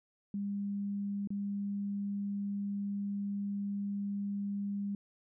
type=tone with dropouts; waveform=sine; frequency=201.2 Hz; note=G3; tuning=45 cents sharp; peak=-33 dBFS; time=0.34-4.95 s; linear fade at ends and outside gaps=2 ms; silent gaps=1.274-1.304 s; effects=none